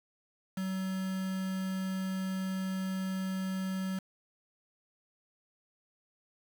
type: tone with quantisation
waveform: triangle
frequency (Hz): 189.2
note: F#3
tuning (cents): +39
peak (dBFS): -30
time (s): 0.57-3.99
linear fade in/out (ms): 5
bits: 7
effects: none